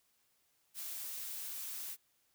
blue noise, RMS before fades -43 dBFS, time 0.74-1.97 s, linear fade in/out 50 ms, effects white hiss -75 dBFS RMS until 2.34 s

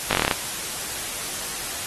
slowing click train, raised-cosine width 0.3 ms, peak -3 dBFS, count 9, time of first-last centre 0.11-0.312 s, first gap 19 ms, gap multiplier 1.08, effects white hiss -30 dBFS RMS until 1.86 s + AAC 32 kbps

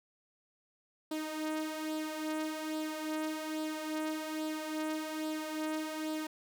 sawtooth tone with flanger, 311.1 Hz, D#4, in tune, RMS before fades -37 dBFS, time 1.11-6.27 s, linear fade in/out 5 ms, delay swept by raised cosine 0.23 to 3.33 ms, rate 1.2 Hz, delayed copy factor +0.55, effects none

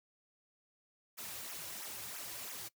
white noise with flanger, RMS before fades -45 dBFS, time 1.17-2.69 s, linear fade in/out 20 ms, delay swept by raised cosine 0.22 to 4.62 ms, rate 3 Hz, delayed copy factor -1, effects noise-tail reverb RT60 0.1 s tail -20 dB re dry

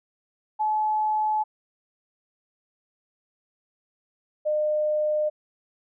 sine tone pair in turn, 858 / 606.7 Hz, A5 / D#5, -44 / -44 cents, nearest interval tritone, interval 600 cents, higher first, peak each -21 / -21 dBFS, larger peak neither, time 0.59-1.44 / 4.45-5.3 s, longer neither, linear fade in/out 20 ms, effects none

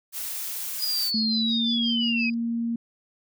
blue noise, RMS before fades -32 dBFS, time 0.12-1.12 s, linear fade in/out 50 ms
sine tone with tremolo, 4872 Hz, D#8, 37 cents flat, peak -32 dBFS, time 0.79-2.34 s, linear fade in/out 0 ms, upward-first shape sine, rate 5.7 Hz, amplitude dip 90%
sine linear sweep, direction down, 4949 to 2489 Hz, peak -24 dBFS, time 0.82-2.3 s, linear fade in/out 5 ms
sine tone with pitch glide, 220 to 232.5 Hz, A3 to A#3, 0 to -4 cents, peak -24 dBFS, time 1.14-2.76 s, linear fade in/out 5 ms, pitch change +96 cents, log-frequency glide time 1.26-1.72 s
effects none

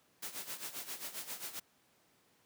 white noise with tremolo, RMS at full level -41 dBFS, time 0.22-1.6 s, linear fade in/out 10 ms, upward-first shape sine, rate 7.5 Hz, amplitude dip 75%, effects pink hiss -70 dBFS RMS until 2.45 s + high-pass 150 Hz 12 dB/octave

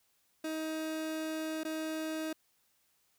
30% pulse tone with dropouts, 315.5 Hz, D#4, 24 cents sharp, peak -32 dBFS, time 0.44-2.33 s, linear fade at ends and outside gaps 5 ms, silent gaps 1.635-1.649 s, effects white hiss -73 dBFS RMS until 3.18 s

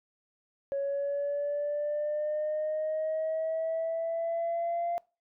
sine linear sweep, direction up, 554 to 691 Hz, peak -27 dBFS, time 0.72-4.98 s, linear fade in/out 0 ms, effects noise-tail reverb RT60 0.3 s tail -24 dB re dry + tanh soft clip ceiling -25 dBFS

